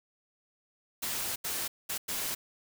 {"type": "noise bursts at uneven times", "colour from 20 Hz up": "white", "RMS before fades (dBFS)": -34, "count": 4, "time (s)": [[1.02, 1.36], [1.44, 1.68], [1.89, 1.98], [2.08, 2.35]], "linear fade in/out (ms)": 10, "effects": []}